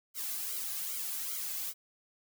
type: noise with flanger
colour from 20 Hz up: blue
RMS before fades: -37 dBFS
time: 0.14-1.74 s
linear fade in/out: 50 ms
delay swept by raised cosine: 1.1 to 2.2 ms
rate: 2.5 Hz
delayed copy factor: -0.95
effects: none